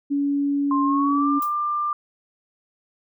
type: tone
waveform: sine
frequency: 283.3 Hz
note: C#4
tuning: 38 cents sharp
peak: -19 dBFS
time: 0.1-1.4 s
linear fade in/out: 20 ms
type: tone with pitch glide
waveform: sine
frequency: 1055 to 1191.1 Hz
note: C6 to D6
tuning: +14 to +24 cents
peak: -21 dBFS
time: 0.71-1.93 s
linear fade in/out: 2 ms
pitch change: +210 cents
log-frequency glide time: 0.83-1.3 s
type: noise with exponential decay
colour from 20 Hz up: violet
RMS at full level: -31 dBFS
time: 1.42-1.56 s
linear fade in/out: 1 ms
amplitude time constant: 30 ms
effects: none